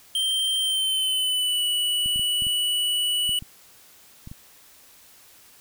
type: tone with pitch glide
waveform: square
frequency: 3144 to 2950 Hz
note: G7 to F#7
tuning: +4 to -6 cents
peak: -22 dBFS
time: 0.15-3.39 s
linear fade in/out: 2 ms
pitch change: -110 cents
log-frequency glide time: 0.59-1.64 s
type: clicks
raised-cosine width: 5 ms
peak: -26 dBFS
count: 9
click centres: 2.06 / 2.16 / 2.195 / 2.422 / 2.468 / 3.293 / 3.424 / 4.274 / 4.315 s
effects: white hiss -52 dBFS RMS until 5.6 s